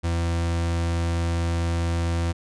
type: tone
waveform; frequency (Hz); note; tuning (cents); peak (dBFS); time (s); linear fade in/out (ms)
40% pulse; 84.5; E2; +43; -21; 0.03-2.33; 20
effects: resampled to 22050 Hz